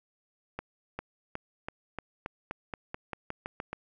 accelerating click train, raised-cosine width 0.5 ms, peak -20 dBFS, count 14, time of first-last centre 0.59-3.73 s, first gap 400 ms, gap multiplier 0.91, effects none

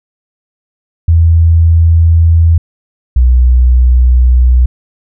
sine tone pair in turn, 82.7 / 62.13 Hz, E2 / B1, +6 / +11 cents, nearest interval perfect fourth, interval 495 cents, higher first, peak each -3 dBFS, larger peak neither, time 1.08-2.58 / 3.16-4.66 s, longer neither, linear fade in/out 5 ms, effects none

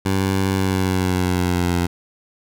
15% pulse tone with pitch glide, 96 to 87.53 Hz, G2 to F2, -36 to +4 cents, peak -11 dBFS, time 0.05-1.87 s, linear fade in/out 10 ms, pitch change -160 cents, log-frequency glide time 0.51-1.76 s, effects none

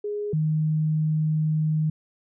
sine tone pair in turn, 414.7 / 155.34 Hz, G#4 / D#3, -3 / -2 cents, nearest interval octave + perfect fourth, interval 1699 cents, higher first, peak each -26 / -20 dBFS, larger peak second, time 0.04-0.33 / 0.33-1.9 s, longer second, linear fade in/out 5 ms, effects none

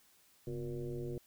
sine tone with frequency modulation, 246.9 Hz, B3, in tune, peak -37 dBFS, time 0.47-1.18 s, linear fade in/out 2 ms, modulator 113 Hz, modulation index 1.9, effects white hiss -67 dBFS RMS until 1.26 s

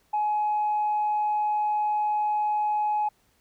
sine tone, 843 Hz, G#5, 26 cents sharp, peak -21 dBFS, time 0.13-3.09 s, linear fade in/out 10 ms, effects tanh soft clip ceiling -19 dBFS + pink hiss -66 dBFS RMS until 3.4 s

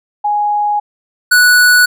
sine / square tone pair in turn, 830.6 / 1475.3 Hz, G#5 / F#6, 0 / -5 cents, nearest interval minor seventh, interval 995 cents, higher second, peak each -11 / -6 dBFS, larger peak second, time 0.24-0.8 / 1.31-1.86 s, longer first, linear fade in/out 10 ms, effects none

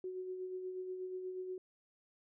sine tone with tremolo, 370 Hz, F#4, in tune, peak -38 dBFS, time 0.04-1.58 s, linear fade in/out 2 ms, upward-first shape sine, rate 8.3 Hz, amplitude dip 40%, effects none

